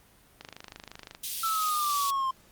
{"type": "click train", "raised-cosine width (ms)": 0.2, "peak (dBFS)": -24, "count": 20, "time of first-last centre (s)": [0.41, 1.149], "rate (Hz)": 25.7}
{"type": "high-pass noise", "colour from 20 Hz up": "pink", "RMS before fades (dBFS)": -34, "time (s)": [1.23, 2.11], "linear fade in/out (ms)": 10, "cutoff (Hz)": 3300, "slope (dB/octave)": 24}
{"type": "exponential sweep", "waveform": "triangle", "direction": "down", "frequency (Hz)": [1335, 1046.5], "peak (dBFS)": -24, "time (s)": [1.43, 2.31], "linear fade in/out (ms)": 5}
{"effects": ["pink hiss -59 dBFS RMS until 2.51 s", "Opus 32 kbps"]}